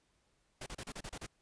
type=noise bursts; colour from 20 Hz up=pink; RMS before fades=-44 dBFS; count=8; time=0.61-1.265 s; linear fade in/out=5 ms; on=53 ms; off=33 ms; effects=pink hiss -75 dBFS RMS until 1.41 s + resampled to 22050 Hz